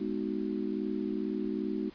sine chord, G# minor seventh, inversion none, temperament just, 207.7 / 249.2 / 311.5 / 373.8 Hz, G#3 / B3 / D#4 / F#4, 0 / +16 / +2 / +18 cents, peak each -35 / -37 / -35 / -37 dBFS, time 0-1.9 s, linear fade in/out 10 ms, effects pink hiss -56 dBFS RMS until 1.94 s + resampled to 11025 Hz

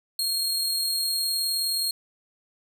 sawtooth tone with amplitude modulation, 4255 Hz, C8, 28 cents sharp, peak -20 dBFS, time 0.19-1.91 s, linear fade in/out 2 ms, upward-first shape sine, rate 39.4 Hz, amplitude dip 25%, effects none

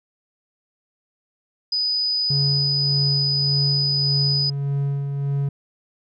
sine tone, 4978 Hz, D#8, in tune, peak -19 dBFS, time 1.72-4.5 s, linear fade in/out 5 ms
triangle tone with tremolo, 140.3 Hz, C#3, 21 cents sharp, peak -17 dBFS, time 2.3-5.49 s, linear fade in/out 5 ms, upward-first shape sine, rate 1.7 Hz, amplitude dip 40%
effects none

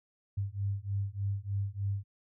sine beating tone pair, 98 / 101.3 Hz, G2 / G#2, 0 / -43 cents, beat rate 3.3 Hz, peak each -34 / -34 dBFS, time 0.37-2.04 s, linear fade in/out 10 ms, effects none

